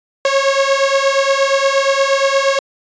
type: beating tone pair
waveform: sawtooth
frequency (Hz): 543 / 551.5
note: C#5 / C#5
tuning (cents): -36 / -9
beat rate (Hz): 8.5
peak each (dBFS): -11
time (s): 0.25-2.59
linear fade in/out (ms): 2
effects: resampled to 16000 Hz